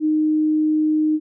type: tone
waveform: sine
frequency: 308.5 Hz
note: D#4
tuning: 15 cents flat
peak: -15 dBFS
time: 0-1.2 s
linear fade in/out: 50 ms
effects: none